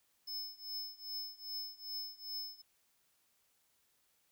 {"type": "tone with tremolo", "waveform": "square", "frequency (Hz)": 5220, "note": "E8", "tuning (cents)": -18, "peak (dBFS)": -38, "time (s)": [0.27, 2.62], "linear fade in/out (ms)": 10, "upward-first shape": "triangle", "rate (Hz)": 2.5, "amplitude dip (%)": 95, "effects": ["white hiss -75 dBFS RMS until 4.31 s"]}